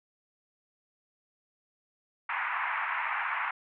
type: band-pass noise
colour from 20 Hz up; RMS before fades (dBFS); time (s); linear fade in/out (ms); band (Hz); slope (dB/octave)
pink; -32; 2.29-3.51; 5; 850 to 2400; 48
effects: none